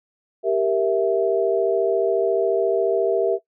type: chord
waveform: sine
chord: E diminished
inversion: first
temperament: equal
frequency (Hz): 392 / 466.2 / 659.3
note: G4 / Bb4 / E5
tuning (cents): 0 / 0 / 0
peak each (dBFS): -21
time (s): 0.43-3.39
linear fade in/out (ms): 50
effects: noise-tail reverb RT60 0.1 s tail -18 dB re dry